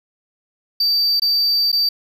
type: tone with dropouts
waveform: triangle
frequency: 4641 Hz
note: D8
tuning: 21 cents flat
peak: -13 dBFS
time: 0.8-1.89 s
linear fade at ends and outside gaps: 5 ms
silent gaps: 1.198-1.219 / 1.718-1.727 s
effects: none